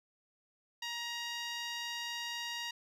10% pulse tone with band-pass filter, 944 Hz, A#5, 22 cents sharp, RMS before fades -40 dBFS, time 0.82-2.71 s, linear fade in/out 5 ms, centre 2700 Hz, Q 0.51, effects none

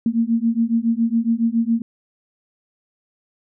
sine beating tone pair, 226.5 / 233.7 Hz, A#3 / A#3, -50 / +5 cents, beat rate 7.2 Hz, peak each -19 dBFS, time 0.06-1.82 s, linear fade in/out 2 ms, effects none

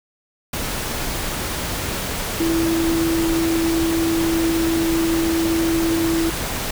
sine tone in noise, 329.6 Hz, E4, in tune, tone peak -17 dBFS, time 2.4-6.3 s, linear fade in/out 5 ms, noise pink, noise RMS -25 dBFS, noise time 0.53-6.71 s, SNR +5 dB, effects none

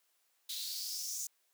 white noise with high-pass filter sweep, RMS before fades -40 dBFS, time 0.49-1.27 s, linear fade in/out 5 ms, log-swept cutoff 3700 to 6600 Hz, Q 5, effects white hiss -75 dBFS RMS until 1.53 s + high-pass 400 Hz 12 dB/octave

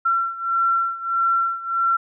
sine beating tone pair, 1357 / 1358.6 Hz, E6 / F6, +50 / -48 cents, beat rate 1.6 Hz, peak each -20 / -23 dBFS, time 0.05-1.97 s, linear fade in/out 10 ms, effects none

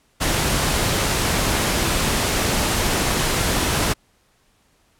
pink noise, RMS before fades -20 dBFS, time 0.2-3.94 s, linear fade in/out 20 ms, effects pink hiss -61 dBFS RMS until 4.99 s + low-pass 12000 Hz 12 dB/octave

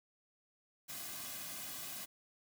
white noise with comb filter, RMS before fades -45 dBFS, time 0.88-2.06 s, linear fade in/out 20 ms, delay 2.2 ms, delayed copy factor -0.8, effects none

